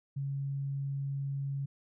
sine tone, 138.59 Hz, C#3, in tune, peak -32 dBFS, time 0.16-1.66 s, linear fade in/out 10 ms, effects none

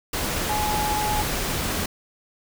sine tone in noise, 844 Hz, G#5, 28 cents sharp, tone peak -24 dBFS, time 0.49-1.22 s, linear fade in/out 5 ms, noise pink, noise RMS -26 dBFS, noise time 0.13-1.86 s, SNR -1 dB, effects none

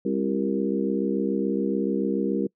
harmonic tone with a mistuned harmonic, 67 Hz, C2, 42 cents sharp, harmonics 3 / 4 / 5 / 6 / 7, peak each -27 / -28 / -29 / -30 / -30 dBFS, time 0.05-2.47 s, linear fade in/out 5 ms, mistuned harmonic 6, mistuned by -46 cents, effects noise-tail reverb RT60 0.1 s tail -25 dB re dry

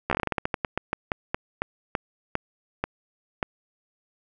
slowing click train, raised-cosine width 0.5 ms, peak -9 dBFS, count 22, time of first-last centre 0.1-3.428 s, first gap 13 ms, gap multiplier 1.21, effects none

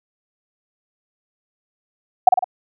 sine tone with echo, 740 Hz, F#5, in tune, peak -3 dBFS, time 2.27-2.29 s, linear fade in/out 5 ms, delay 51 ms, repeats 3, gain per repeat -5 dB, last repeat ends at 2.443 s, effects none

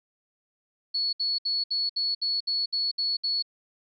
sine tone bursts, 4396 Hz, C#8, 15 cents flat, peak -24 dBFS, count 10, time 0.94-3.425 s, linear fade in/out 10 ms, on 190 ms, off 65 ms, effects none

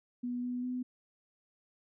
sine tone with pitch steps, 245 / 247.1 / 250.9 Hz, B3 / B3 / B3, -14 / +1 / +28 cents, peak -33 dBFS, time 0.23-0.83 s, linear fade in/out 10 ms, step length 200 ms, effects none

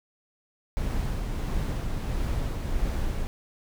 brown noise with tremolo, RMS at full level -27 dBFS, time 0.77-3.27 s, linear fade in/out 0 ms, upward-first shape sine, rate 1.5 Hz, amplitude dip 25%, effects none

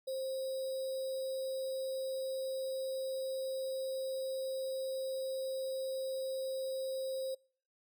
sine tone with sample-and-hold, 528 Hz, C5, 16 cents sharp, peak -35 dBFS, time 0.07-7.35 s, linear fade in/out 10 ms, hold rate 4410 Hz, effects noise-tail reverb RT60 0.5 s tail -26 dB re dry

